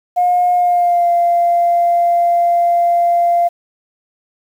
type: tone with pitch glide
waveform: sine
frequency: 715 to 692.2 Hz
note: F5 to F5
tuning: +41 to -16 cents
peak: -9 dBFS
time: 0.16-3.49 s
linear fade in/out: 20 ms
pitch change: -57 cents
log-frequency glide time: 0.54-1.1 s
effects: tanh soft clip ceiling -5 dBFS + 7-bit